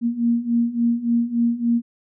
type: beating tone pair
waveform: sine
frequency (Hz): 233.1 / 236.6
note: A#3 / A#3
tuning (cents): 0 / +26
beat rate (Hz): 3.5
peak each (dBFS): -22 / -19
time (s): 0.01-1.82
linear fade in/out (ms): 50
effects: none